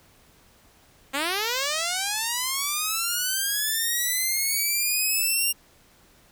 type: linear sweep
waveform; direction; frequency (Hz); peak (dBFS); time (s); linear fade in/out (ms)
5% pulse; up; 262.3 to 2807; -13; 1.13-5.53; 20
effects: pink hiss -57 dBFS RMS until 6.31 s